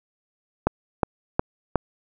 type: click train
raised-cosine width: 1 ms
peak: -4 dBFS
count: 4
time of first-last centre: 0.67-1.757 s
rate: 2.76 Hz
effects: none